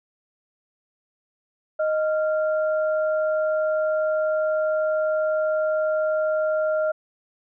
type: tone pair together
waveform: sine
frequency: 622.3 / 1386.2 Hz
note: D#5 / F6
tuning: 0 / -13 cents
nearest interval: octave + major second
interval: 1387 cents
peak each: -20 / -30 dBFS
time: 1.79-6.92 s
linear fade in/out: 10 ms
effects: none